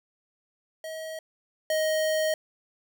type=tone pair in turn; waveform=square; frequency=637 / 626.1 Hz; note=D#5 / D#5; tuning=+41 / +11 cents; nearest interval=unison; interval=30 cents; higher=first; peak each=-35 / -24 dBFS; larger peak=second; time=0.84-1.19 / 1.7-2.34 s; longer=second; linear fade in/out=2 ms; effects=none